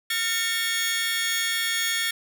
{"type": "tone cluster", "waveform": "sawtooth", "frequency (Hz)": [1394, 1816, 2220, 3329], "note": ["F6", "A#6", "C#7", "G#7"], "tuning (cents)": [-4, -46, 2, 3], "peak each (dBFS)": [-31, -24, -26, -25], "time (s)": [0.1, 2.11], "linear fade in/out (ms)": 5, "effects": []}